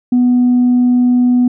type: tone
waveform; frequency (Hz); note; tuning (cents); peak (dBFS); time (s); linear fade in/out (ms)
sine; 246.9; B3; 0; -6; 0.12-1.48; 5
effects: tanh soft clip ceiling -5 dBFS